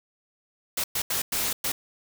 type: noise bursts at uneven times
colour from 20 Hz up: white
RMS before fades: -27 dBFS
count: 5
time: 0.77-0.84 / 0.95-1.02 / 1.1-1.22 / 1.32-1.53 / 1.64-1.72 s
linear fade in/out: 5 ms
effects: none